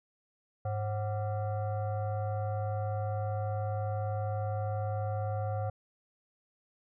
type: tone with frequency modulation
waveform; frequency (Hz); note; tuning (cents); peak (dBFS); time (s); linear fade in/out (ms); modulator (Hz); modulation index
sine; 102.7; G#2; -19; -30; 0.65-5.7; 5; 638; 0.85
effects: none